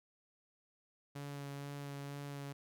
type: tone with vibrato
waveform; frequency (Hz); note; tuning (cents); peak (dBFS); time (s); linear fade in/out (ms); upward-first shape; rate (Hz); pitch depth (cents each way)
sawtooth; 141.7; C#3; +38; -39; 1.15-2.53; 10; sine; 2.1; 13
effects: none